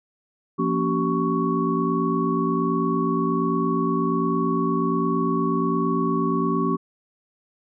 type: tone cluster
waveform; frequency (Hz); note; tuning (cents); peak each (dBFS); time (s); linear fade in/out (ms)
sine; 172.8 / 234.1 / 282.7 / 382.6 / 1114; F3 / A#3 / C#4 / G4 / C#6; -18 / +8 / +34 / -42 / +8; -26; 0.58-6.77; 20
effects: none